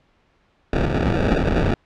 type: noise with sample-and-hold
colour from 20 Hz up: pink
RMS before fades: -19 dBFS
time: 0.73-1.74 s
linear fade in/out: 2 ms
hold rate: 1050 Hz
effects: pink hiss -61 dBFS RMS until 1.85 s + low-pass 3000 Hz 12 dB/octave